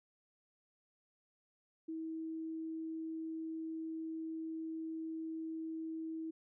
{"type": "tone", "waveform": "sine", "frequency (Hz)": 321.9, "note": "E4", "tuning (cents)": -41, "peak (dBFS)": -39, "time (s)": [1.88, 6.31], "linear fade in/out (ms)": 10, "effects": []}